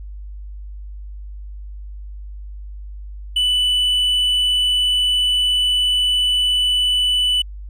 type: tone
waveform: triangle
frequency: 2981 Hz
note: F#7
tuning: 12 cents sharp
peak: -13 dBFS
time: 3.36-7.42 s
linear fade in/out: 5 ms
effects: added 50 Hz sine -30 dBFS peak until 7.69 s